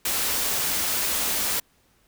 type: band-stop noise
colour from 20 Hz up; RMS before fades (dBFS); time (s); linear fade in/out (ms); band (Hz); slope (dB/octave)
white; -25; 0.05-1.6; 5; 100 to 150; 96
effects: pink hiss -63 dBFS RMS until 2.07 s